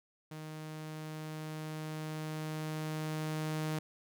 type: tone with level ramp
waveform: sawtooth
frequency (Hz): 155.56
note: D#3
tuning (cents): 0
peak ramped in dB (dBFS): -39 to -29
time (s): 0.31-3.79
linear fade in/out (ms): 5
effects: none